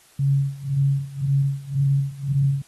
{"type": "tone with tremolo", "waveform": "sine", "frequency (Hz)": 138.59, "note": "C#3", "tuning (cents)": 0, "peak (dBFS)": -15, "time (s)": [0.19, 2.62], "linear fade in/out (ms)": 5, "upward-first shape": "sine", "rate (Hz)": 1.9, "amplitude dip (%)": 90, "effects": ["white hiss -54 dBFS RMS until 2.67 s", "AAC 32 kbps"]}